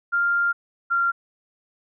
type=tone pair in turn; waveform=sine; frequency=1396.9 / 1383.3 Hz; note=F6 / F6; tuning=0 / -17 cents; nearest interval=unison; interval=17 cents; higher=first; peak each=-18 dBFS; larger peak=neither; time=0.12-0.53 / 0.9-1.12 s; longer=first; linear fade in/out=20 ms; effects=none